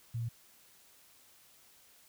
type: tone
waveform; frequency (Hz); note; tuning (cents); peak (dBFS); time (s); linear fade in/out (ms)
sine; 116.54; A#2; 0; -33; 0.14-0.29; 10
effects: white hiss -62 dBFS RMS until 2.08 s